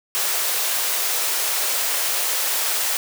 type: high-pass noise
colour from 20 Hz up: white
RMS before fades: -22 dBFS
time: 0.15-2.97 s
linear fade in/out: 0 ms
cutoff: 420 Hz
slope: 24 dB/octave
effects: none